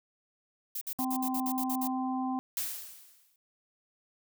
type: noise bursts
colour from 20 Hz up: violet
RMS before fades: -36 dBFS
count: 10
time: 0.75-1.875 s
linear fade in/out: 5 ms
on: 63 ms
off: 55 ms
type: harmonic tone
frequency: 258.8 Hz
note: C4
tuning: 19 cents flat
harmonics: 1 / 3 / 4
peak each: -31 / -35 / -40 dBFS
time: 0.99-2.39 s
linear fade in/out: 0 ms
type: noise with exponential decay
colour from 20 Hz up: blue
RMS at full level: -31 dBFS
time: 2.57-3.36 s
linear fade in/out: 1 ms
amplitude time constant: 170 ms
effects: none